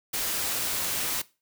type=noise; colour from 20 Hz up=white; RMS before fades=-29 dBFS; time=0.13-1.22 s; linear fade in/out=10 ms; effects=noise-tail reverb RT60 0.3 s tail -20 dB re dry